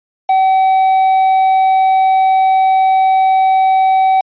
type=tone with quantisation; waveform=triangle; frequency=762 Hz; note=G5; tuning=49 cents flat; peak=-6 dBFS; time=0.29-4.21 s; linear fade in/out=5 ms; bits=5; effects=resampled to 11025 Hz